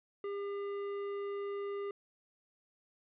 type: tone with tanh clipping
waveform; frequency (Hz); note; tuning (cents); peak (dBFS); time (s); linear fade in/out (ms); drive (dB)
sine; 402.1; G4; +44; -38; 0.24-1.91; 2; 12
effects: resampled to 8000 Hz